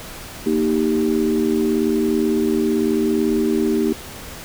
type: chord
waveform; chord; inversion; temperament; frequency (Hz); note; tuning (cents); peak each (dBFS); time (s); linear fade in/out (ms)
sine; Eb major; second; equal; 233.1 / 311.1 / 392; Bb3 / Eb4 / G4; 0 / 0 / 0; -20; 0.46-3.93; 5
effects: pink hiss -35 dBFS RMS until 4.44 s